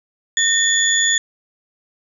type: tone cluster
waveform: sine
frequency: 1830 / 3441 / 6850 Hz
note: A#6 / A7 / A8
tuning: -32 / -39 / -47 cents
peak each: -18 dBFS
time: 0.37-1.18 s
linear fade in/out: 2 ms
effects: none